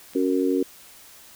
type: click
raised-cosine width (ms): 0.2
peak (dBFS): -27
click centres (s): 0.135
type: harmonic tone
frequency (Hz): 92.5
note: F#2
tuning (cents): 0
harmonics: 3 / 4 / 5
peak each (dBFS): -22 / -24 / -26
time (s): 0.15-0.63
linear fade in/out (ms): 5
effects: white hiss -48 dBFS RMS until 1.35 s